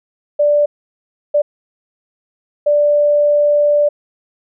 sine tone bursts at uneven times, 587.3 Hz, D5, in tune, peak -9 dBFS, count 3, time 0.39-0.66 / 1.34-1.42 / 2.66-3.89 s, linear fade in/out 10 ms, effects none

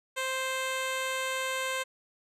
10% pulse tone with low-pass filter, 523.3 Hz, C5, in tune, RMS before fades -32 dBFS, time 0.16-1.84 s, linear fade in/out 20 ms, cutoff 11000 Hz, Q 0.9, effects none

